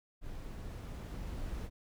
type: noise with level ramp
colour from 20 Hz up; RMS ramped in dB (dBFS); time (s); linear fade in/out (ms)
brown; -44 to -39; 0.21-1.7; 50
effects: none